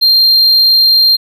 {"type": "tone", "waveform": "triangle", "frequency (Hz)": 4186, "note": "C8", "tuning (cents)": 0, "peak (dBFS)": -4, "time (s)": [0.01, 1.17], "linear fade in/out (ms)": 20, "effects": []}